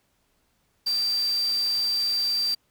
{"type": "tone in noise", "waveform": "sine", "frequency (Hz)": 4689, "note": "D8", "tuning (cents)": -4, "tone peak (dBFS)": -22, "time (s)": [0.86, 2.55], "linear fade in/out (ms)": 10, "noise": "white", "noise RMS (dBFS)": -40, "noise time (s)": [0.86, 2.55], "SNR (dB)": 15, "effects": ["pink hiss -69 dBFS RMS until 2.7 s"]}